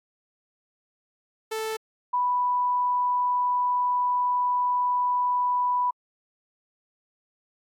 sawtooth / sine tone pair in turn, 440 / 987.8 Hz, A4 / B5, 0 / 0 cents, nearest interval octave + major second, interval 1400 cents, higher second, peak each -24 / -21 dBFS, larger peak second, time 1.51-1.77 / 2.13-5.91 s, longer second, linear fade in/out 10 ms, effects AAC 64 kbps

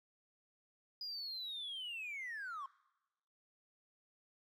triangle linear sweep, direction down, 4944 to 1046.5 Hz, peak -39 dBFS, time 1.01-2.66 s, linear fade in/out 2 ms, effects noise-tail reverb RT60 1.0 s tail -23 dB re dry + tanh soft clip ceiling -38 dBFS

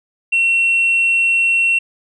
sine tone, 2720 Hz, F7, 46 cents flat, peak -10 dBFS, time 0.32-1.79 s, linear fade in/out 10 ms, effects tanh soft clip ceiling -9 dBFS

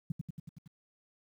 sine tone with echo, 159.3 Hz, D#3, 41 cents sharp, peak -29 dBFS, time 0.1-0.12 s, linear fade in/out 5 ms, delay 93 ms, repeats 6, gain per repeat -3 dB, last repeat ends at 0.678 s, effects 11-bit

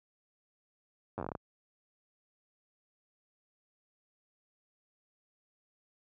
slowing click train, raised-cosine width 1 ms, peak -23 dBFS, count 10, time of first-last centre 1.18-1.352 s, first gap 9 ms, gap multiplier 1.18, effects high-pass 60 Hz 12 dB/octave

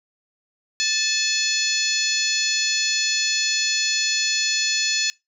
harmonic tone with a mistuned harmonic, 862 Hz, A5, 36 cents flat, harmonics 2 / 3 / 4 / 5 / 6 / 7 / 8, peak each -30 / -26 / -28 / -24 / -28 / -29 / -27 dBFS, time 0.8-5.1 s, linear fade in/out 0 ms, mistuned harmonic 2, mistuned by +35 cents, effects noise-tail reverb RT60 0.2 s tail -23 dB re dry

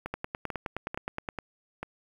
two click trains, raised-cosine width 0.5 ms, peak -17 / -19 dBFS, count 12 / 5, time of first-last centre 0.14-1.288 / 0.06-1.83 s, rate 9.58 / 2.26 Hz, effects 8-bit

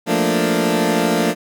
20% pulse chord, Bb major seventh, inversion second, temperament equal, 174.61 / 220 / 233.1 / 293.7 Hz, F3 / A3 / Bb3 / D4, 0 / 0 / 0 / 0 cents, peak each -16 dBFS, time 0.06-1.35 s, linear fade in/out 50 ms, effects none

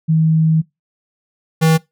sine / square tone pair in turn, 159.5 / 160.52 Hz, D#3 / E3, +43 / -46 cents, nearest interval unison, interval 11 cents, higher second, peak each -10 dBFS, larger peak neither, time 0.08-0.62 / 1.61-1.78 s, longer first, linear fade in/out 20 ms, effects noise-tail reverb RT60 0.2 s tail -23 dB re dry

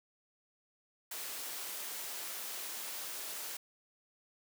white high-pass noise, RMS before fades -42 dBFS, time 1.11-3.57 s, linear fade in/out 5 ms, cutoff 330 Hz, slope 12 dB/octave, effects none

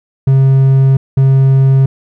triangle tone pair in turn, 134.4 / 134.4 Hz, C3 / C3, +47 / +47 cents, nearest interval unison, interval 0 cents, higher neither, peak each -3 dBFS, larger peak neither, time 0.27-0.97 / 1.17-1.86 s, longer first, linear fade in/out 5 ms, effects none

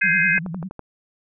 sine chord, Ab major seventh, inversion third, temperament equal with one note detuned, 1568 / 1661.2 / 2093 / 2524 Hz, G6 / Ab6 / C7 / Eb7, 0 / 0 / 0 / +24 cents, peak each -21 dBFS, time 0.01-0.39 s, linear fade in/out 10 ms
sine tone with vibrato, 174.61 Hz, F3, in tune, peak -27 dBFS, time 0.03-0.69 s, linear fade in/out 20 ms, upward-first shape triangle, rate 9.9 Hz, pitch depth 210 cents each way
click train, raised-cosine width 1 ms, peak -20 dBFS, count 6, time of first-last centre 0.38-0.793 s, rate 12.1 Hz
effects none

